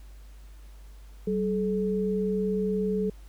sine tone pair together, 191.6 / 429.2 Hz, G3 / A4, -39 / -43 cents, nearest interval octave + major second, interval 1396 cents, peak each -27 dBFS, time 1.27-3.1 s, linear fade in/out 5 ms, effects added 50 Hz sine -44 dBFS peak until 3.28 s + pink hiss -60 dBFS RMS until 3.28 s

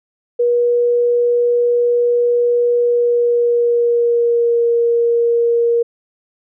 sine tone with pitch glide, 480.8 to 469.5 Hz, B4 to A#4, -46 to +12 cents, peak -11 dBFS, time 0.39-5.83 s, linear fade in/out 10 ms, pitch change -42 cents, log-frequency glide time 2.77-4.66 s, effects none

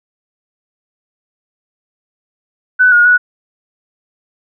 sine tone with pitch steps, 1499 / 1436 / 1469 Hz, F#6 / F6 / F#6, +22 / +48 / -13 cents, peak -5 dBFS, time 2.79-3.18 s, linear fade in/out 20 ms, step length 130 ms, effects none

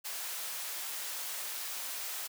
white high-pass noise, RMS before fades -39 dBFS, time 0.04-2.28 s, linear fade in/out 20 ms, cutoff 610 Hz, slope 12 dB/octave, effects none

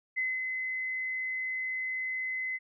sine tone with ADSR envelope, 2039 Hz, C7, 45 cents flat, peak -27 dBFS, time 0.16-2.59 s, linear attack 22 ms, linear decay 210 ms, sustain -4 dB, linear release 35 ms, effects none

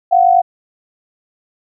sine tone pair together, 698.5 / 748.6 Hz, F5 / F#5, 0 / +20 cents, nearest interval minor second, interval 120 cents, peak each -10 dBFS, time 0.11-0.42 s, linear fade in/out 20 ms, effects none

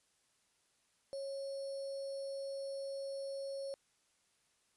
sine tone with sample-and-hold, 549 Hz, C#5, 17 cents flat, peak -39 dBFS, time 1.13-3.74 s, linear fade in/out 0 ms, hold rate 4900 Hz, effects white hiss -75 dBFS RMS until 4.76 s + resampled to 24000 Hz

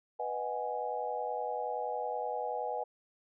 sine chord, G# minor seventh, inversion first, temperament equal, 493.9 / 622.3 / 740 / 830.6 Hz, B4 / D#5 / F#5 / G#5, 0 / 0 / 0 / 0 cents, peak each -38 / -40 / -39 / -37 dBFS, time 0.19-2.84 s, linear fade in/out 10 ms, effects none

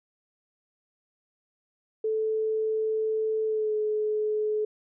sine tone with pitch glide, 437.4 to 426.9 Hz, A4 to G#4, -10 to +48 cents, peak -24 dBFS, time 2.04-4.65 s, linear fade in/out 5 ms, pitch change -42 cents, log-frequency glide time 3.45-3.75 s, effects none

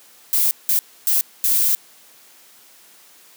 violet noise bursts at uneven times, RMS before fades -17 dBFS, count 4, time 0.33-0.51 / 0.69-0.79 / 1.07-1.21 / 1.44-1.75 s, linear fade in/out 0 ms, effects white hiss -49 dBFS RMS until 3.36 s + high-pass 200 Hz 12 dB/octave

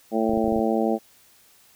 harmonic tone, 111.8 Hz, A2, 28 cents sharp, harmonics 2 / 3 / 4 / 5 / 6 / 7, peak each -24 / -26 / -27 / -28 / -29 / -29 dBFS, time 0.11-0.99 s, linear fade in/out 50 ms
clicks, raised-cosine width 3 ms, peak -21 dBFS, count 8, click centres 0.294 / 0.336 / 0.374 / 0.443 / 0.48 / 0.524 / 0.562 / 0.592 s
effects white hiss -56 dBFS RMS until 1.75 s

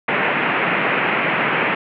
white band-pass noise, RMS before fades -19 dBFS, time 0.08-1.75 s, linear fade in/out 5 ms, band 130 to 2600 Hz, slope 48 dB/octave, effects none

